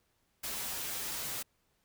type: noise with comb filter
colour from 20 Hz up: white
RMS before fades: -38 dBFS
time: 0.43-1.43 s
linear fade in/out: 10 ms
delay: 11 ms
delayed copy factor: -0.95
effects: pink hiss -75 dBFS RMS until 1.84 s